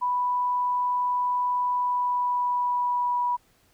sine tone with pitch glide, 987.8 to 976.5 Hz, B5 to B5, 0 to -20 cents, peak -22 dBFS, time 0.01-3.37 s, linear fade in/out 20 ms, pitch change -20 cents, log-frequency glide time 1.73-3.24 s, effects pink hiss -63 dBFS RMS until 3.73 s

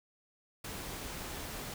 pink noise with ADSR envelope, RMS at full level -40 dBFS, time 0.64-1.74 s, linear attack 7 ms, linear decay 11 ms, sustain -2 dB, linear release 4 ms, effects none

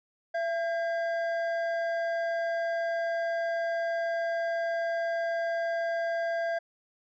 triangle tone pair together, 672 / 1610.3 Hz, E5 / G6, +33 / +46 cents, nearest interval octave + minor third, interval 1513 cents, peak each -26 / -34 dBFS, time 0.34-6.59 s, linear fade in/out 10 ms, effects resampled to 16000 Hz

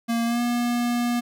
square tone with pitch glide, 232.2 to 240.2 Hz, A#3 to B3, -7 to -48 cents, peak -22 dBFS, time 0.08-1.21 s, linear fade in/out 20 ms, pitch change +59 cents, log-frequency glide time 0.25-0.41 s, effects none

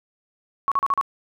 sine tone bursts, 1108.7 Hz, C#6, in tune, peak -17 dBFS, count 5, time 0.68-1.012 s, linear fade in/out 0 ms, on 36 ms, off 38 ms, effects none

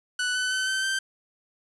sawtooth tone with pitch steps, 1486 / 1504.1 / 1522.5 / 1541.1 / 1559.9 Hz, F#6 / F#6 / F#6 / G6 / G6, +7 / +28 / +49 / -30 / -9 cents, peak -21 dBFS, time 0.19-0.99 s, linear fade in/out 5 ms, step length 160 ms, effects resampled to 24000 Hz + 8-bit

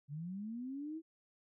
sine linear sweep, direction up, 137.3 to 329.6 Hz, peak -40 dBFS, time 0.08-1.02 s, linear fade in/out 50 ms, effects none

